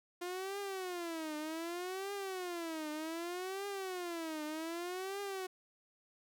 sawtooth tone with vibrato, 349.2 Hz, F4, in tune, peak -35 dBFS, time 0.21-5.47 s, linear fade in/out 10 ms, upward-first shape triangle, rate 0.65 Hz, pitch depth 260 cents each way, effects none

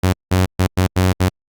sawtooth tone bursts at uneven times, 92.5 Hz, F#2, in tune, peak -8 dBFS, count 6, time 0.03-0.13 / 0.31-0.46 / 0.59-0.67 / 0.77-0.87 / 0.96-1.13 / 1.2-1.29 s, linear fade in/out 10 ms, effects Opus 48 kbps

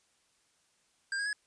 square tone with pitch steps, 1596 / 1639 / 1683.1 Hz, G6 / G#6 / G#6, +31 / -23 / +23 cents, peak -32 dBFS, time 1.12-1.33 s, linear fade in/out 2 ms, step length 70 ms, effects white hiss -71 dBFS RMS until 1.46 s + resampled to 22050 Hz

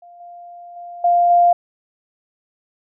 sine tone with level steps, 698.5 Hz, F5, in tune, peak -40 / -35 / -31 / -11 / -9 dBFS, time 0.02-1.53 s, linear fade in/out 5 ms, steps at 0.2 / 0.76 / 1.04 / 1.3 s, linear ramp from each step 5 ms, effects none

